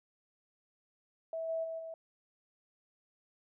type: tone with level steps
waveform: sine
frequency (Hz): 652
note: E5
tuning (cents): -19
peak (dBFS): -35 / -32 / -37 / -41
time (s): 1.33-1.94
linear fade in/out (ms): 2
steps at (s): 1.48 / 1.63 / 1.78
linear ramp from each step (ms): 20
effects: none